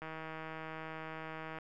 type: click train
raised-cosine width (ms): 0.5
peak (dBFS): -29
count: 250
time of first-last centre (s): 0.02-1.586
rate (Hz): 159
effects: none